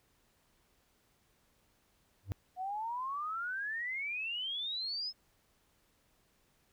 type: tone with exponential growth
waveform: triangle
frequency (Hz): 97.9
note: G2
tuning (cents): -2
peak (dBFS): -27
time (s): 2.23-2.32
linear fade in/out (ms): 0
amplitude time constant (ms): 18
type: exponential sweep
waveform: sine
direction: up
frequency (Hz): 720 to 5230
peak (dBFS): -35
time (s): 2.56-5.13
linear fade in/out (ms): 50
effects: pink hiss -72 dBFS RMS until 6.72 s